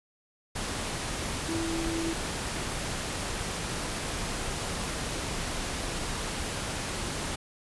sine tone in noise, 329.6 Hz, E4, in tune, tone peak -30 dBFS, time 1.48-2.14 s, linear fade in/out 10 ms, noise pink, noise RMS -33 dBFS, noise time 0.55-7.36 s, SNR 0 dB, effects resampled to 24000 Hz

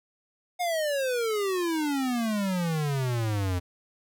square exponential sweep, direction down, 725 to 87.1 Hz, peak -26 dBFS, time 0.59-3.6 s, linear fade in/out 20 ms, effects none

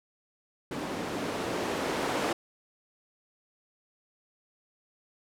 violet noise with low-pass filter sweep, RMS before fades -32 dBFS, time 0.71-2.33 s, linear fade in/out 5 ms, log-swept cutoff 270 to 440 Hz, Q 0.92, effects none

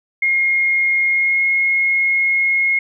sine tone with pitch glide, 2142 to 2158 Hz, C7 to C#7, +40 to -47 cents, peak -13 dBFS, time 0.22-2.79 s, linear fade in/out 5 ms, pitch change +13 cents, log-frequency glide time 1.07-1.43 s, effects none

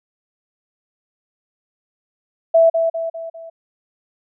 sine tone with echo, 659.3 Hz, E5, in tune, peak -8 dBFS, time 2.54-2.7 s, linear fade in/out 10 ms, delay 200 ms, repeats 4, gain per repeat -6 dB, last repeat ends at 3.5 s, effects none

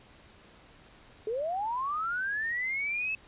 sine linear sweep, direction up, 414.3 to 2628 Hz, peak -29 dBFS, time 1.27-3.15 s, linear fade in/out 2 ms, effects pink hiss -56 dBFS RMS until 3.27 s + resampled to 8000 Hz

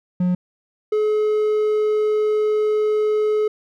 triangle tone pair in turn, 180 / 426.4 Hz, F#3 / G#4, -47 / +46 cents, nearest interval octave + minor third, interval 1493 cents, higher second, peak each -14 dBFS, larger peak neither, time 0.2-0.35 / 0.92-3.48 s, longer second, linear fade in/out 5 ms, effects none

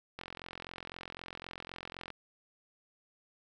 click train, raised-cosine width 0.3 ms, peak -26 dBFS, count 85, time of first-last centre 0.19-2.103 s, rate 43.9 Hz, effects none

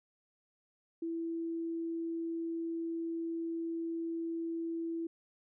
sine tone, 331.5 Hz, E4, 10 cents sharp, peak -34 dBFS, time 1.02-5.07 s, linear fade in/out 5 ms, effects none

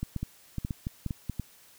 clicks, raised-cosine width 5 ms, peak -19 dBFS, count 11, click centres 0.03 / 0.163 / 0.23 / 0.583 / 0.649 / 0.708 / 0.869 / 1.063 / 1.108 / 1.297 / 1.397 s, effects white hiss -57 dBFS RMS until 1.78 s

